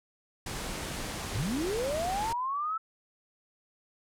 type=low-pass noise; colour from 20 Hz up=pink; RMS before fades=-37 dBFS; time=0.46-2.33 s; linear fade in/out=5 ms; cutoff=11000 Hz; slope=24 dB/octave
type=linear sweep; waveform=sine; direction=up; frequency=81.2 to 1331 Hz; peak=-29 dBFS; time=1.34-2.78 s; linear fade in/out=10 ms
effects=none